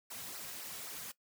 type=noise with flanger; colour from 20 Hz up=white; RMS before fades=-45 dBFS; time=0.1-1.12 s; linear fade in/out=10 ms; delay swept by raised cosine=0.29 to 3.49 ms; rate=3.8 Hz; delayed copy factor=-0.7; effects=noise-tail reverb RT60 0.1 s tail -18 dB re dry